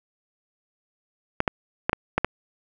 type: clicks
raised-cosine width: 0.5 ms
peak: -5 dBFS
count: 6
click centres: 1.404 / 1.478 / 1.895 / 1.931 / 2.18 / 2.246 s
effects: none